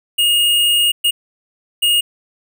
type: tone bursts at uneven times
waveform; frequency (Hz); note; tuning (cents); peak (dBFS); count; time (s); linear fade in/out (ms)
square; 2855; F7; +37; -12; 3; 0.18-0.92 / 1.04-1.11 / 1.82-2.01; 10
effects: none